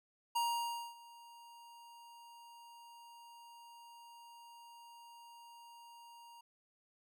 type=tone with ADSR envelope; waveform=square; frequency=940 Hz; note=A#5; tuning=14 cents sharp; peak=-32 dBFS; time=0.35-6.41 s; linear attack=12 ms; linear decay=580 ms; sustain=-23 dB; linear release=5 ms; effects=none